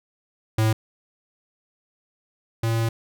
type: tone pair in turn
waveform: square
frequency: 110 / 113.92 Hz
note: A2 / A#2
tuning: 0 / -39 cents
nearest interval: minor second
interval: 61 cents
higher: second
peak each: -18 / -21 dBFS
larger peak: first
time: 0.58-0.73 / 2.63-2.89 s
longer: second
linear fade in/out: 5 ms
effects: none